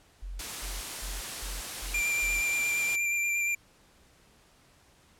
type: tone bursts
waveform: sine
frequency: 44.67 Hz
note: F1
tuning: 40 cents sharp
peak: -35 dBFS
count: 6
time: 0.22-2.41 s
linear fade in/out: 10 ms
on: 190 ms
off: 210 ms
type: noise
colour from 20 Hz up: white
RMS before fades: -37 dBFS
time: 0.39-2.96 s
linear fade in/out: 5 ms
type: tone with vibrato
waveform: square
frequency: 2372 Hz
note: D7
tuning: 17 cents sharp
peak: -27 dBFS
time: 1.94-3.55 s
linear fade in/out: 5 ms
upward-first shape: square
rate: 8.5 Hz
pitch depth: 13 cents each way
effects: pink hiss -61 dBFS RMS until 5.19 s + low-pass 11000 Hz 12 dB/octave